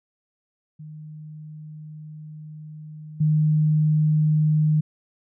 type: tone with level steps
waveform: sine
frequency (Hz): 153.6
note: D#3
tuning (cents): -22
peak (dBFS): -36 / -16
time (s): 0.79-4.81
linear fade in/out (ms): 10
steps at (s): 3.2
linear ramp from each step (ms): 10
effects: none